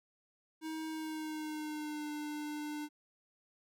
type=tone with pitch glide; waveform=square; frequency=316.8 to 299 Hz; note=D#4 to D4; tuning=+31 to +31 cents; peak=-39 dBFS; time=0.61-2.89 s; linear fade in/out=50 ms; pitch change=-100 cents; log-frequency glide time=0.89-2.06 s; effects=none